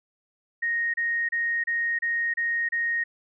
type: tone bursts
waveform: sine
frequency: 1864.7 Hz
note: A#6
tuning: in tune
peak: -23 dBFS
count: 7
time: 0.62-3.04 s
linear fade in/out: 10 ms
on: 320 ms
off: 30 ms
effects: none